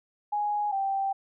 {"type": "tone pair in turn", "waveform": "sine", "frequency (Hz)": [830.6, 782.2], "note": ["G#5", "G5"], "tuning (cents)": [0, -4], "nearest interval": "minor second", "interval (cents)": 104, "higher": "first", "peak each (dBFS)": -25, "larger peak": "neither", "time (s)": [[0.32, 0.72], [0.72, 1.13]], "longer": "second", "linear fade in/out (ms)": 10, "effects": []}